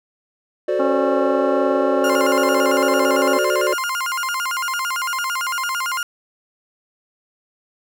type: chord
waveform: triangle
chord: D dominant seventh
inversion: first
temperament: equal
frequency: 370 / 440 / 523.3 / 587.3 Hz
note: F#4 / A4 / C5 / D5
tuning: 0 / 0 / 0 / 0 cents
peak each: -20 / -24 / -22 / -19 dBFS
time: 0.68-3.74 s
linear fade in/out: 5 ms
type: harmonic tone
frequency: 272.8 Hz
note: C#4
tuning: 28 cents flat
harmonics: 1 / 2 / 3 / 4 / 5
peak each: -22 / -25 / -27 / -28 / -29 dBFS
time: 0.79-3.38 s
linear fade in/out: 10 ms
type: tone with vibrato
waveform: 35% pulse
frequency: 1219 Hz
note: D#6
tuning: 36 cents flat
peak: -19 dBFS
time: 2.04-6.03 s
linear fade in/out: 2 ms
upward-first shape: square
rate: 8.9 Hz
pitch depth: 260 cents each way
effects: none